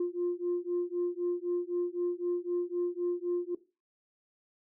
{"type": "beating tone pair", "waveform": "sine", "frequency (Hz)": [350, 353.9], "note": ["F4", "F4"], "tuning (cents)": [4, 23], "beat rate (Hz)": 3.9, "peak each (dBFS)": -31, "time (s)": [0, 3.55], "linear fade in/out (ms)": 5, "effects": ["noise-tail reverb RT60 0.3 s tail -17 dB re dry", "tanh soft clip ceiling -24 dBFS"]}